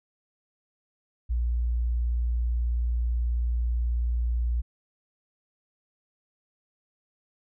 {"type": "tone", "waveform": "sine", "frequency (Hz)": 59.2, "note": "A#1", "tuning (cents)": 27, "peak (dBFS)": -23, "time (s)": [1.29, 4.62], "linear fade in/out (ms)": 20, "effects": []}